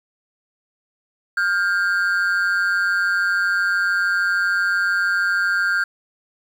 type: ring-modulated tone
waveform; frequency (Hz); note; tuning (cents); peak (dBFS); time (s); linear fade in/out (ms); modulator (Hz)
triangle; 1500; F#6; +23; -12; 1.37-5.84; 5; 93.5
effects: 8-bit